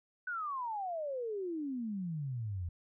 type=exponential sweep; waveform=sine; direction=down; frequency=1512 to 82.41 Hz; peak=-35 dBFS; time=0.27-2.69 s; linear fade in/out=5 ms; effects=none